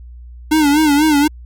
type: tone with vibrato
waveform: square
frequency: 298.9 Hz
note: D4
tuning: 31 cents sharp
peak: -10 dBFS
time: 0.51-1.28 s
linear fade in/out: 10 ms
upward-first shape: sine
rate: 4.1 Hz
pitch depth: 95 cents each way
effects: added 60 Hz sine -32 dBFS peak until 1.45 s + MP3 96 kbps